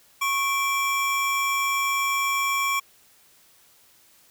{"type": "tone pair together", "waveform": "square", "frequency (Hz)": [1100, 2336], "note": ["C#6", "D7"], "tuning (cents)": [-14, -10], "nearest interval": "octave + minor second", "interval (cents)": 1304, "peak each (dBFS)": [-25, -26], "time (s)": [0.21, 2.8], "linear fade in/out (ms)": 10, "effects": ["white hiss -57 dBFS RMS until 4.3 s"]}